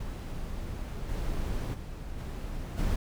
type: noise with level steps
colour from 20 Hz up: brown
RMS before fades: -36 / -32 / -39 / -36 / -28 dBFS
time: 0-2.96 s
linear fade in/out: 5 ms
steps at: 1.08 / 1.73 / 2.17 / 2.77 s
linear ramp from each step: 20 ms
effects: none